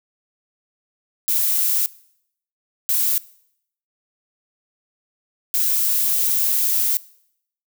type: noise bursts at uneven times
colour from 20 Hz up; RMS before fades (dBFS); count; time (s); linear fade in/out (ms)
violet; -19; 3; 1.28-1.86 / 2.89-3.18 / 5.54-6.97; 0
effects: noise-tail reverb RT60 0.7 s tail -21 dB re dry